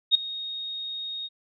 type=tone with ADSR envelope; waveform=sine; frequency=3729 Hz; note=A#7; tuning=in tune; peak=-12 dBFS; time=0.11-1.29 s; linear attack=38 ms; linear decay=7 ms; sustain=-19 dB; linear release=35 ms; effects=none